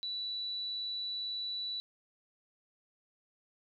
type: tone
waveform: sine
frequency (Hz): 3951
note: B7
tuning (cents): 0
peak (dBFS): -35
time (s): 0.03-1.8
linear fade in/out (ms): 0
effects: none